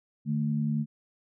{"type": "tone pair together", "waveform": "sine", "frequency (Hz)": [150.3, 221.5], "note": ["D3", "A3"], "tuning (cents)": [40, 12], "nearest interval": "perfect fifth", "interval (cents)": 672, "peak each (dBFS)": -28, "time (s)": [0.25, 0.86], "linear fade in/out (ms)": 50, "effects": []}